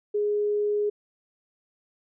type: tone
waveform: sine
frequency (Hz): 415.5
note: G#4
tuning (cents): +1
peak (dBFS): -22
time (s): 0.14-0.9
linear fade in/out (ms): 10
effects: none